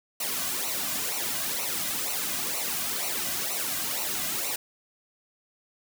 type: noise with flanger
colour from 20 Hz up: white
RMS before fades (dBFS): -30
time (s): 0.2-4.56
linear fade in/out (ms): 5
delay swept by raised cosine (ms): 0.59 to 2.29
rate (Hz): 2.1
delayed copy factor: -0.75
effects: none